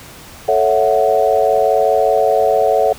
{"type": "chord", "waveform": "sine", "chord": "F# minor seventh", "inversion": "first", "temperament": "equal", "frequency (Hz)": [440, 554.4, 659.3, 740], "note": ["A4", "C#5", "E5", "F#5"], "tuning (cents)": [0, 0, 0, 0], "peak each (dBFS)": -16, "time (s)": [0.48, 2.93], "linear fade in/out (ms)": 5, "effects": ["pink hiss -37 dBFS RMS until 2.98 s"]}